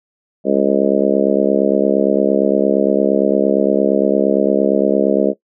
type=harmonic tone; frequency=68.7 Hz; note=C#2; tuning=15 cents flat; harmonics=3 / 4 / 5 / 6 / 7 / 8 / 9; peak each=-19 / -19 / -19 / -19 / -19 / -19 / -19 dBFS; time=0.44-5.34 s; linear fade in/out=50 ms; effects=noise-tail reverb RT60 0.1 s tail -18 dB re dry